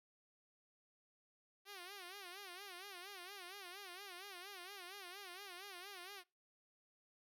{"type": "tone with vibrato", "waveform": "5% pulse", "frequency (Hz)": 378.2, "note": "F#4", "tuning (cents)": 38, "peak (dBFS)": -39, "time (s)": [1.65, 6.24], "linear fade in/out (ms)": 50, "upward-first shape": "sine", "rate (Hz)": 4.3, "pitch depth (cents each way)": 140, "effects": ["noise-tail reverb RT60 0.3 s tail -26 dB re dry"]}